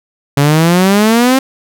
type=exponential sweep; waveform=sawtooth; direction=up; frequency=138.59 to 269.7 Hz; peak=-3 dBFS; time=0.37-1.39 s; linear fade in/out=5 ms; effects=none